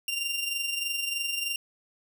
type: tone with amplitude modulation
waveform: sawtooth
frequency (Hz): 2782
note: F7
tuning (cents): -7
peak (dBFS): -23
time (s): 0.08-1.56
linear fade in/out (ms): 2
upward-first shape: sine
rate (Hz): 23.2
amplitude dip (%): 50
effects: none